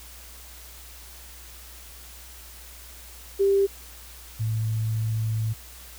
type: tone pair in turn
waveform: sine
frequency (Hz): 394.5 / 110.7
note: G4 / A2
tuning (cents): +11 / +11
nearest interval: octave + minor seventh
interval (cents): 2200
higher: first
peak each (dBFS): -17 / -23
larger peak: first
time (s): 3.39-3.67 / 4.39-5.54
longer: second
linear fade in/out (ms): 20
effects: added 60 Hz sine -46 dBFS peak until 5.98 s + white hiss -46 dBFS RMS until 5.98 s